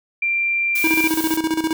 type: tone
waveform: sine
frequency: 2368 Hz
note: D7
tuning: 14 cents sharp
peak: -17 dBFS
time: 0.22-1.08 s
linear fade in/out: 5 ms
type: noise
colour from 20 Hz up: blue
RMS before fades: -27 dBFS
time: 0.75-1.37 s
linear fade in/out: 5 ms
type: tone with tremolo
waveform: square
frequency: 320 Hz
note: D#4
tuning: 49 cents sharp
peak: -17 dBFS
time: 0.84-1.73 s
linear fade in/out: 2 ms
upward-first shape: square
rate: 15 Hz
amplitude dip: 70%
effects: none